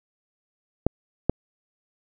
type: clicks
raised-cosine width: 2 ms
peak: -5 dBFS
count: 2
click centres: 0.866 / 1.296 s
effects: none